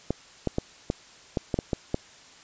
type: clicks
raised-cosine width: 2 ms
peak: -11 dBFS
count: 9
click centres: 0.106 / 0.473 / 0.584 / 0.901 / 1.372 / 1.542 / 1.589 / 1.732 / 1.944 s
effects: white hiss -51 dBFS RMS until 2.43 s + resampled to 16000 Hz